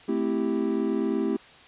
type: chord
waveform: triangle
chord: A minor seventh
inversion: none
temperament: equal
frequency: 220 / 261.6 / 329.6 / 392 Hz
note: A3 / C4 / E4 / G4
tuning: 0 / 0 / 0 / 0 cents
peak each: -27 dBFS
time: 0.08-1.37 s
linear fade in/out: 10 ms
effects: white hiss -50 dBFS RMS until 1.67 s + resampled to 8000 Hz